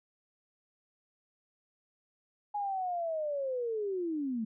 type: linear sweep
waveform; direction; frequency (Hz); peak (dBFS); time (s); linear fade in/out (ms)
sine; down; 835 to 212.2; -31; 2.54-4.45; 10
effects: none